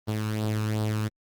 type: tone with flanger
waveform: sawtooth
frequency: 107.6 Hz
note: A2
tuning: 38 cents flat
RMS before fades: -27 dBFS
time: 0.07-1.09 s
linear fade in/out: 20 ms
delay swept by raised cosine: 0.22 to 0.78 ms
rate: 2.7 Hz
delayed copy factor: +0.6
effects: Opus 24 kbps